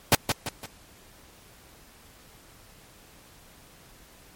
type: noise with echo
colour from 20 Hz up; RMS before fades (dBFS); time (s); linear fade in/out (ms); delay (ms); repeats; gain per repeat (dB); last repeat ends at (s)
pink; -17; 0.12-0.15; 2; 170; 3; -7; 0.66
effects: pink hiss -53 dBFS RMS until 4.35 s + MP3 64 kbps